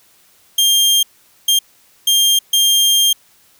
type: tone bursts at uneven times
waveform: sawtooth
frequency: 3200 Hz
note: G7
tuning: 35 cents sharp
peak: -7 dBFS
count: 4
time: 0.58-1.03 / 1.48-1.59 / 2.07-2.39 / 2.53-3.13 s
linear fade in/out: 5 ms
effects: white hiss -52 dBFS RMS until 3.59 s